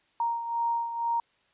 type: beating tone pair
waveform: sine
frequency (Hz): 932.3 / 934.4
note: A#5 / A#5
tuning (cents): 0 / +4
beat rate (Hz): 2.1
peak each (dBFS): -27 / -34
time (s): 0.2-1.2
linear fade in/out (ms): 2
effects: white hiss -67 dBFS RMS until 1.53 s + resampled to 8000 Hz